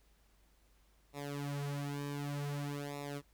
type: tone with flanger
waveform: sawtooth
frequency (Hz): 143.2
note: D3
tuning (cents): -43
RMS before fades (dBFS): -40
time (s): 1.13-3.22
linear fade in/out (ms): 50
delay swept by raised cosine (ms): 0.64 to 5.54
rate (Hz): 0.54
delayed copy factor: -1
effects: added 50 Hz sine -67 dBFS peak until 3.33 s + pink hiss -72 dBFS RMS until 3.33 s